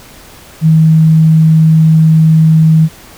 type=tone; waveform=sine; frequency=159.1 Hz; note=D#3; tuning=39 cents sharp; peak=-3 dBFS; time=0.61-2.89 s; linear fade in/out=50 ms; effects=pink hiss -36 dBFS RMS until 3.17 s